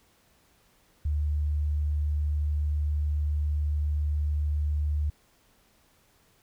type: tone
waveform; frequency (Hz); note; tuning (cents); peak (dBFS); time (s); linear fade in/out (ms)
sine; 74.4; D2; +23; -24; 1.05-5.1; 5
effects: pink hiss -64 dBFS RMS until 6.42 s